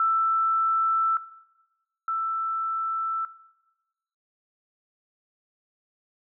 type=tone pair in turn; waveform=sine; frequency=1327 / 1327 Hz; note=E6 / E6; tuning=+11 / +11 cents; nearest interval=unison; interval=0 cents; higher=neither; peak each=-19 / -24 dBFS; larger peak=first; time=0-1.17 / 2.08-3.25 s; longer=neither; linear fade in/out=2 ms; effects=noise-tail reverb RT60 1.0 s tail -17 dB re dry